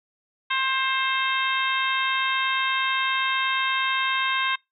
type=harmonic tone; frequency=529 Hz; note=C5; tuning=19 cents sharp; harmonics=2 / 3 / 4 / 5 / 6 / 7; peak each=-26 / -28 / -29 / -30 / -31 / -31 dBFS; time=0.5-4.56 s; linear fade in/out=10 ms; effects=noise-tail reverb RT60 0.2 s tail -25 dB re dry